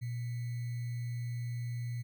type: tone with sample-and-hold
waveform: sine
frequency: 120 Hz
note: B2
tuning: 49 cents flat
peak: -34 dBFS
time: 0.01-2.03 s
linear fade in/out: 20 ms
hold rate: 2100 Hz
effects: none